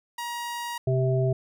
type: tone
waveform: sawtooth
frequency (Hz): 950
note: A#5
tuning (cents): +33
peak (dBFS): -27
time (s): 0.18-0.78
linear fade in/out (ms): 5
type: harmonic tone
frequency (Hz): 130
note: C3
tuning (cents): -11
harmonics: 1 / 3 / 5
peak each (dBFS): -22 / -27 / -29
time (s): 0.87-1.33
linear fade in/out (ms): 5
effects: none